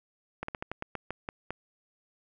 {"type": "slowing click train", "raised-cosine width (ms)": 0.5, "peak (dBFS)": -19, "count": 10, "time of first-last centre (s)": [0.43, 1.506], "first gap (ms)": 54, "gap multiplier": 1.19, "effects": []}